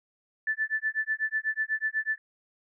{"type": "tone with tremolo", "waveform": "sine", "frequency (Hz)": 1754, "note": "A6", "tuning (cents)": -6, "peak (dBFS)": -23, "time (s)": [0.47, 2.18], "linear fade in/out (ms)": 2, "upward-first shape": "sine", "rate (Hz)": 8.1, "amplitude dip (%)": 100, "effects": []}